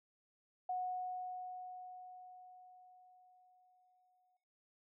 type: tone with exponential decay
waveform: sine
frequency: 733 Hz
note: F#5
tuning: 16 cents flat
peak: -35 dBFS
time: 0.69-4.37 s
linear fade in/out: 5 ms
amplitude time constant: 800 ms
effects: noise-tail reverb RT60 0.8 s tail -22 dB re dry